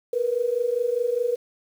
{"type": "tone pair together", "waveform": "sine", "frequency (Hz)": [466.2, 491.1], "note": ["A#4", "B4"], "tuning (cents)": [0, -10], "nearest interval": "minor second", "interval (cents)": 90, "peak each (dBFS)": [-25, -23], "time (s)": [0.13, 1.36], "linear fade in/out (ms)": 5, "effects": ["8-bit"]}